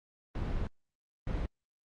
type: noise bursts at uneven times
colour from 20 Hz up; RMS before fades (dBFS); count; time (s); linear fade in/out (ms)
brown; -33; 2; 0.35-0.67 / 1.27-1.46; 2
effects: low-pass 4000 Hz 12 dB/octave + Opus 24 kbps